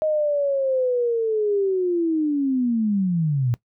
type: linear sweep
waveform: sine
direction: down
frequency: 627 to 115.5 Hz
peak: -18 dBFS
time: 0.02-3.54 s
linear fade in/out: 0 ms
effects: noise-tail reverb RT60 0.1 s tail -20 dB re dry

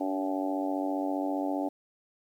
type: harmonic tone with a mistuned harmonic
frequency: 95 Hz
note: F#2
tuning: 46 cents sharp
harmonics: 3 / 4 / 5 / 6 / 7 / 8 / 9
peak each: -30 / -41 / -44 / -37 / -37 / -37 / -40 dBFS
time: 0-1.69 s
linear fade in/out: 10 ms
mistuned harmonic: 3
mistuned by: +16 cents
effects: 10-bit

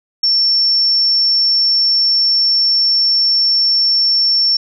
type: tone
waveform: sine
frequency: 5430 Hz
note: F8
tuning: 50 cents flat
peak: -10 dBFS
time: 0.23-4.57 s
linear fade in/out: 5 ms
effects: none

